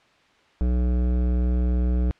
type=tone with hard clipping; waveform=triangle; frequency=61.2 Hz; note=B1; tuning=15 cents flat; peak=-21 dBFS; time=0.61-2.11 s; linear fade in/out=0 ms; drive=18 dB; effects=white hiss -58 dBFS RMS until 2.19 s + low-pass 3000 Hz 12 dB/octave